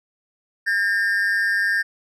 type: tone pair together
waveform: triangle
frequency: 1612.5 / 1810 Hz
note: G6 / A6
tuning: +48 / +48 cents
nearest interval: major second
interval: 200 cents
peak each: -19 dBFS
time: 0.66-1.83 s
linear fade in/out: 20 ms
effects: none